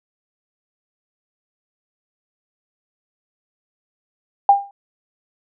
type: tone with exponential decay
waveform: sine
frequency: 800 Hz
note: G5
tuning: 35 cents sharp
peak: -4 dBFS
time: 4.49-4.71 s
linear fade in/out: 2 ms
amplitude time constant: 46 ms
effects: none